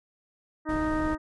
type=harmonic tone; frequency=310.6 Hz; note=D#4; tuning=3 cents flat; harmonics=1 / 2 / 3 / 4 / 5 / 6; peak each=-27 / -34 / -36 / -35 / -40 / -40 dBFS; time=0.65-1.18 s; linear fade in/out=50 ms
type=noise; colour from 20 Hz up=brown; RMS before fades=-35 dBFS; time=0.69-1.15 s; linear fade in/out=2 ms
effects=resampled to 24000 Hz